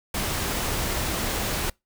pink noise, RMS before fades -27 dBFS, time 0.14-1.7 s, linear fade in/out 5 ms, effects noise-tail reverb RT60 0.2 s tail -26 dB re dry

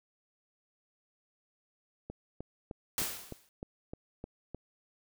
click train, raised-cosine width 2 ms, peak -27 dBFS, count 9, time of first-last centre 2.1-4.546 s, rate 3.27 Hz
white noise with exponential decay, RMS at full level -30 dBFS, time 2.98-3.49 s, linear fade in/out 1 ms, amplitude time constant 110 ms
effects none

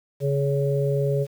harmonic tone, 139.9 Hz, C#3, 16 cents sharp, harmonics 1 / 3 / 4, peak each -22 / -25 / -27 dBFS, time 0.2-1.27 s, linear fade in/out 50 ms, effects 8-bit

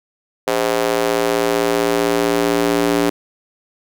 square tone with high-pass filter sweep, 57.8 Hz, A#1, 14 cents flat, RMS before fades -17 dBFS, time 0.47-3.1 s, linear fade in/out 5 ms, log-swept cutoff 480 to 320 Hz, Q 2.1, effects none

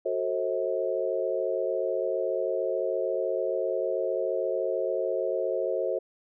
sine chord, F# diminished seventh, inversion none, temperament just, 370 / 444 / 532.8 / 639.4 Hz, F#4 / A4 / C5 / Eb5, 0 / +16 / +31 / +47 cents, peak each -32 / -32 / -29 / -32 dBFS, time 0.05-5.99 s, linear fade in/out 10 ms, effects none

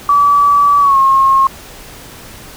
sine tone with pitch glide, 1149 to 1078.3 Hz, D6 to C#6, -38 to -48 cents, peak -6 dBFS, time 0.09-1.47 s, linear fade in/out 2 ms, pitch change -110 cents, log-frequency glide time 0.8-0.98 s, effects pink hiss -34 dBFS RMS until 2.56 s

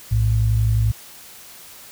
sine tone pair together, 58.06 / 109.6 Hz, A#1 / A2, -6 / -6 cents, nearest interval major seventh, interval 1100 cents, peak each -20 / -16 dBFS, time 0.11-0.92 s, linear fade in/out 10 ms, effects white hiss -42 dBFS RMS until 1.91 s

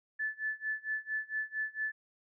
sine tone with tremolo, 1741 Hz, A6, 19 cents flat, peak -30 dBFS, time 0.19-1.92 s, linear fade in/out 10 ms, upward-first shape sine, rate 4.4 Hz, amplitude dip 95%, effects none

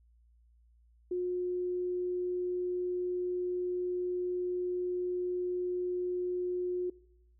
sine tone, 359.6 Hz, F#4, 49 cents flat, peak -30 dBFS, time 1.11-6.9 s, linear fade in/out 5 ms, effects noise-tail reverb RT60 0.8 s tail -22 dB re dry + added 58 Hz sine -61 dBFS peak until 7.39 s

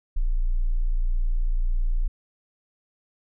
sine tone, 29.14 Hz, A#0, in tune, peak -19 dBFS, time 0.16-2.08 s, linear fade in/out 10 ms, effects none

